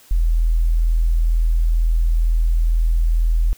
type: tone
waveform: sine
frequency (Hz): 41.07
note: E1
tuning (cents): -6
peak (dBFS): -13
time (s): 0.11-3.53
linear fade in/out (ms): 0
effects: white hiss -49 dBFS RMS until 3.57 s